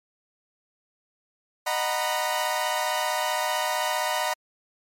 sawtooth chord, B major seventh, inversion first, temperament equal with one note detuned, 615.1 / 740 / 932.3 / 987.8 Hz, D#5 / F#5 / A#5 / B5, -20 / 0 / 0 / 0 cents, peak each -26 dBFS, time 1.66-4.34 s, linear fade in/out 10 ms, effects MP3 64 kbps

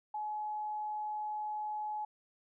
sine tone, 848 Hz, G#5, 36 cents sharp, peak -35 dBFS, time 0.14-2.05 s, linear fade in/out 5 ms, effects none

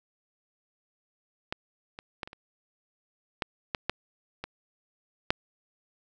clicks, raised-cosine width 0.3 ms, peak -15 / -24 / -17 / -26 / -29 / -12 / -12 / -10 / -19 / -6 dBFS, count 10, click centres 1.525 / 1.989 / 2.232 / 2.275 / 2.331 / 3.422 / 3.748 / 3.896 / 4.44 / 5.305 s, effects none

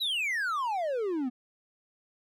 triangle exponential sweep, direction down, 4047 to 239.3 Hz, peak -26 dBFS, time 0-1.3 s, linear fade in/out 20 ms, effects none

